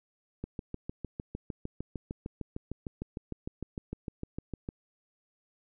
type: click train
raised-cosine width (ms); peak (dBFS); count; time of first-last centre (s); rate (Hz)
3; -23; 29; 0.44-4.689; 6.59
effects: none